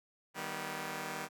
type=chord; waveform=5% pulse; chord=Eb augmented; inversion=none; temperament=just; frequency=155.56 / 194.45 / 243.1 Hz; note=Eb3 / G3 / B3; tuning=0 / -14 / -27 cents; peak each=-32 dBFS; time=0.34-1.29 s; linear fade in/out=50 ms; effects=none